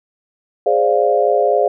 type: chord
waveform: sine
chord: D half-diminished seventh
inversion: second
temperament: equal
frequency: 415.3 / 523.3 / 587.3 / 698.5 Hz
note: Ab4 / C5 / D5 / F5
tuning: 0 / 0 / 0 / 0 cents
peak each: -17 dBFS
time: 0.66-1.68 s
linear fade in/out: 5 ms
effects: none